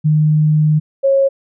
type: tone pair in turn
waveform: sine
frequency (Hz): 153.1 / 545.6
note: D#3 / C#5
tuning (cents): -28 / -28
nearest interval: octave + minor seventh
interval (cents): 2200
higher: second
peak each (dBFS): -9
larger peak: neither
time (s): 0.04-0.8 / 1.03-1.29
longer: first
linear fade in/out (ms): 20
effects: none